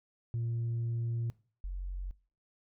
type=tone pair in turn; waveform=sine; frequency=116.54 / 45.78 Hz; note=A#2 / F#1; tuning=0 / -18 cents; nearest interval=octave + major third; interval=1618 cents; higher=first; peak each=-29 / -34 dBFS; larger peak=first; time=0.34-1.3 / 1.64-2.11 s; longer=first; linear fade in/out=0 ms; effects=noise-tail reverb RT60 0.4 s tail -22 dB re dry + tanh soft clip ceiling -29 dBFS